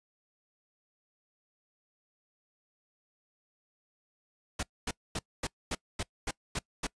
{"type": "noise bursts", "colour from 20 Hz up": "pink", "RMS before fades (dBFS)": -33, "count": 9, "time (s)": [4.59, 6.87], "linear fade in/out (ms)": 5, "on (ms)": 40, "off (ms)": 240, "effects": ["noise-tail reverb RT60 0.1 s tail -24 dB re dry", "resampled to 22050 Hz"]}